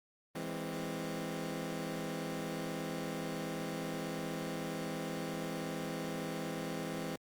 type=chord; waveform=20% pulse; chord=E augmented; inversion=none; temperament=equal with one note detuned; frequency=164.81 / 206.2 / 261.6 Hz; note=E3 / G#3 / B#3; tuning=0 / -12 / 0 cents; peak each=-36 / -38 / -37 dBFS; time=0.35-7.16 s; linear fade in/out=5 ms; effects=Opus 32 kbps